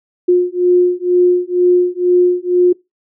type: beating tone pair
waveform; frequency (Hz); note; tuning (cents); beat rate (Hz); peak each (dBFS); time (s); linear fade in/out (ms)
sine; 356.6 / 358.7; F4 / F4; +36 / +46; 2.1; -12; 0.28-2.73; 10
effects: noise-tail reverb RT60 0.2 s tail -22 dB re dry